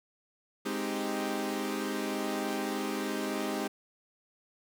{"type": "chord", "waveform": "sawtooth", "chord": "Ab major seventh", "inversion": "none", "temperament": "equal", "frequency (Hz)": [207.7, 261.6, 311.1, 392], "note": ["Ab3", "C4", "Eb4", "G4"], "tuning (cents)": [0, 0, 0, 0], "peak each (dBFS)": -33, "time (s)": [0.65, 3.68], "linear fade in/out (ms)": 10, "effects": []}